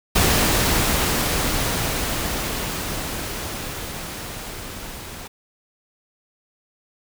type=noise with level ramp; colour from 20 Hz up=pink; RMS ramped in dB=-17 to -36 dBFS; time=0.15-5.28 s; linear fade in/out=10 ms; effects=none